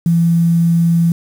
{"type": "tone with quantisation", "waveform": "sine", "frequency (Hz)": 168.4, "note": "E3", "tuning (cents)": 37, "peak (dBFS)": -9, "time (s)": [0.06, 1.12], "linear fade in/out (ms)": 2, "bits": 6, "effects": []}